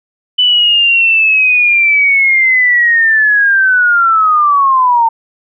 sine linear sweep, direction down, 3000 to 900 Hz, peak -6 dBFS, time 0.38-5.09 s, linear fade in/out 10 ms, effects none

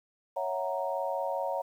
sine chord, F# dominant seventh, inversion second, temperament equal, 554.4 / 659.3 / 740 / 932.3 Hz, C#5 / E5 / F#5 / A#5, 0 / 0 / 0 / 0 cents, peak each -33 / -36 / -36 / -35 dBFS, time 0.36-1.62 s, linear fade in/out 10 ms, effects 10-bit

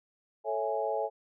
sine chord, A major seventh, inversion none, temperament equal, 440 / 554.4 / 659.3 / 830.6 Hz, A4 / C#5 / E5 / G#5, 0 / 0 / 0 / 0 cents, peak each -34 dBFS, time 0.44-1.1 s, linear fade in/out 50 ms, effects none

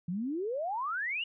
sine exponential sweep, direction up, 164.81 to 2953 Hz, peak -31 dBFS, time 0.08-1.24 s, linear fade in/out 5 ms, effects none

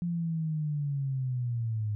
sine linear sweep, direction down, 174.61 to 103.6 Hz, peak -28 dBFS, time 0.02-1.95 s, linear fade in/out 0 ms, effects none

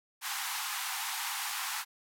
pink band-pass noise, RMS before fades -36 dBFS, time 0.21-1.85 s, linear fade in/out 50 ms, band 780 to 16000 Hz, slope 96 dB/octave, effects none

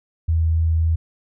sine tone with vibrato, 81.3 Hz, E2, 23 cents flat, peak -15 dBFS, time 0.28-0.96 s, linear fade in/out 10 ms, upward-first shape triangle, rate 3.7 Hz, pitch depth 8 cents each way, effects none

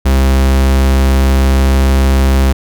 45% pulse tone, 66.7 Hz, C2, 34 cents sharp, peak -7 dBFS, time 0.05-2.53 s, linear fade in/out 10 ms, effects none

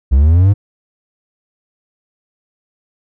triangle linear sweep, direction up, 61.9 to 104 Hz, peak -4 dBFS, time 0.11-0.54 s, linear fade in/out 20 ms, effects none

